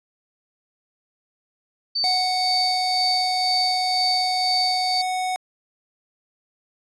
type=tone with tremolo; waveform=sine; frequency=4565 Hz; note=D8; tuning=50 cents flat; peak=-19 dBFS; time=1.95-5.02 s; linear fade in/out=10 ms; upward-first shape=sine; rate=2 Hz; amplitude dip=45%
type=tone; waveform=square; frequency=740 Hz; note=F#5; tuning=in tune; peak=-23 dBFS; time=2.04-5.36 s; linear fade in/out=0 ms
effects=resampled to 24000 Hz